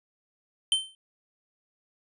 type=tone with exponential decay; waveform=square; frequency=3100 Hz; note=G7; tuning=20 cents flat; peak=-18 dBFS; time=0.72-0.95 s; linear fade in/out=1 ms; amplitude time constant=48 ms; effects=resampled to 24000 Hz